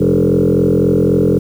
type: tone with frequency modulation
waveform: sine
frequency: 298.7 Hz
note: D4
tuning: 29 cents sharp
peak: -8 dBFS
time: 0-1.39 s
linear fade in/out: 10 ms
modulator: 43.8 Hz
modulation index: 4.2
effects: tanh soft clip ceiling -4 dBFS + 7-bit